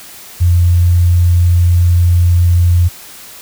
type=tone; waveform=sine; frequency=87.31 Hz; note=F2; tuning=in tune; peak=-6 dBFS; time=0.4-2.89 s; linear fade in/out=20 ms; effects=white hiss -34 dBFS RMS until 3.41 s